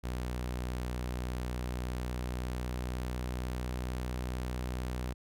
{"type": "tone with pitch glide", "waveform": "sawtooth", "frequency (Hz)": [61.7, 62.24], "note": ["B1", "B1"], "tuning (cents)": [-1, 14], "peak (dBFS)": -30, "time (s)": [0.03, 5.14], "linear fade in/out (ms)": 20, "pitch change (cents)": 15, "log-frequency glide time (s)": [1.77, 3.97], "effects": []}